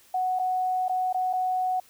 sine tone with dropouts, 740 Hz, F#5, in tune, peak -23 dBFS, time 0.14-1.8 s, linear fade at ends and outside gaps 5 ms, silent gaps 0.39-0.395 / 0.883-0.894 / 1.128-1.144 / 1.33-1.334 s, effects white hiss -57 dBFS RMS until 1.89 s

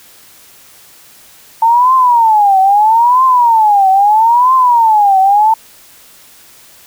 sine tone with vibrato, 892 Hz, A5, 23 cents sharp, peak -5 dBFS, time 1.62-5.54 s, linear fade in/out 5 ms, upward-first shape triangle, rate 0.77 Hz, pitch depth 290 cents each way, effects white hiss -41 dBFS RMS until 6.86 s

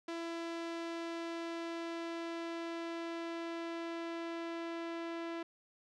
sawtooth tone with low-pass filter sweep, 334.7 Hz, E4, 26 cents sharp, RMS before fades -41 dBFS, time 0.08-5.43 s, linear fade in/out 5 ms, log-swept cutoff 5300 to 3200 Hz, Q 0.76, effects none

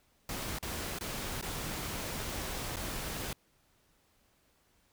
pink noise with dropouts, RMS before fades -38 dBFS, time 0.29-3.33 s, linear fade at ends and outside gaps 2 ms, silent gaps 0.587-0.627 / 0.987-1.009 / 1.413-1.425 / 2.76-2.767 s, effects pink hiss -70 dBFS RMS until 4.92 s

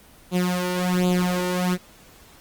sawtooth tone with flanger, 180.3 Hz, F#3, 45 cents flat, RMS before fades -22 dBFS, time 0.31-1.78 s, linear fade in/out 50 ms, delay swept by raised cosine 0.27 to 2.17 ms, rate 1.3 Hz, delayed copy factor +0.8, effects pink hiss -50 dBFS RMS until 2.4 s + Opus 24 kbps

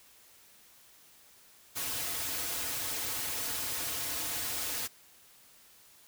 white noise with comb filter, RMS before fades -35 dBFS, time 1.75-4.88 s, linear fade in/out 20 ms, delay 5.1 ms, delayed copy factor -0.9, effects white hiss -59 dBFS RMS until 6.07 s

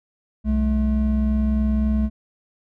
triangle tone pair together, 63.85 / 215 Hz, C2 / A3, -42 / -40 cents, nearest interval octave + major sixth, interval 2102 cents, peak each -18 dBFS, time 0.44-2.1 s, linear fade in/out 50 ms, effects none

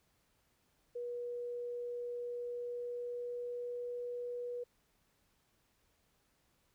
sine tone with pitch glide, 483.1 to 485.9 Hz, B4 to B4, -38 to -28 cents, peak -38 dBFS, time 0.95-4.64 s, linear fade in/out 10 ms, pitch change +10 cents, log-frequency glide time 2.37-3.91 s, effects pink hiss -75 dBFS RMS until 6.74 s

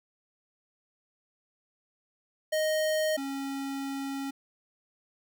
square tone pair in turn, 622.3 / 274.2 Hz, D#5 / C#4, 0 / -19 cents, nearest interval octave + major second, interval 1419 cents, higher first, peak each -26 / -33 dBFS, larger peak first, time 2.52-3.17 / 3.17-4.31 s, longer second, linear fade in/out 10 ms, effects none

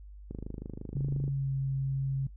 click train, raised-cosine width 3 ms, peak -26 dBFS, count 26, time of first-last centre 0.31-1.279 s, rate 25.8 Hz
sine tone with pitch glide, 138.59 to 135.42 Hz, C#3 to C#3, 0 to -40 cents, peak -28 dBFS, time 0.95-2.27 s, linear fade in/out 5 ms, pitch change -40 cents, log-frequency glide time 1.28-1.5 s
effects noise-tail reverb RT60 0.1 s tail -20 dB re dry + added 50 Hz sine -45 dBFS peak until 2.36 s

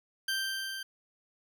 20% pulse tone with level ramp, 1568 Hz, G6, in tune, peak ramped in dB -24 to -33 dBFS, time 0.28-0.83 s, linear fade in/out 5 ms, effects none

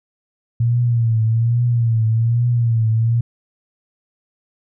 sine tone with vibrato, 115.9 Hz, A#2, 10 cents flat, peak -13 dBFS, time 0.6-3.21 s, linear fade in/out 5 ms, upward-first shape triangle, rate 1.2 Hz, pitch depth 87 cents each way, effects none

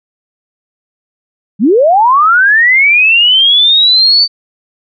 sine linear sweep, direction up, 173.9 to 4595 Hz, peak -4 dBFS, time 1.59-4.28 s, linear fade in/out 50 ms, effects none

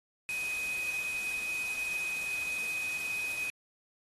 sine tone in noise, 2510 Hz, D#7, 15 cents sharp, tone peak -32 dBFS, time 0.29-3.5 s, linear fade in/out 0 ms, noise white, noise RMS -43 dBFS, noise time 0.29-3.5 s, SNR +8 dB, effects AAC 32 kbps

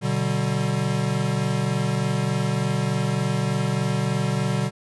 square chord, G major, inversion first, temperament equal with one note detuned, 123.47 / 146.83 / 191.52 Hz, B2 / D3 / G3, 0 / 0 / -40 cents, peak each -26 / -26 / -27 dBFS, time 0.01-4.71 s, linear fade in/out 50 ms, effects resampled to 24000 Hz

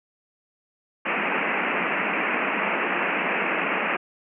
white band-pass noise, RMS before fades -25 dBFS, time 1.05-3.97 s, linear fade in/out 10 ms, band 170 to 2700 Hz, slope 96 dB/octave, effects none

